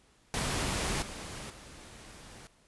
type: noise with level steps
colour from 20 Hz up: pink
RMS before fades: -32 / -42 / -50 dBFS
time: 0.34-2.47 s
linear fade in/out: 0 ms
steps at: 1.02 / 1.5 s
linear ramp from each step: 2 ms
effects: pink hiss -65 dBFS RMS until 2.67 s + resampled to 24000 Hz